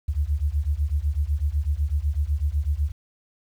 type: beating tone pair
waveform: sine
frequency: 69.3 / 77.3 Hz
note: C#2 / D#2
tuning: 0 / -11 cents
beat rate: 8 Hz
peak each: -24 dBFS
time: 0.08-2.92 s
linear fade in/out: 10 ms
effects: 9-bit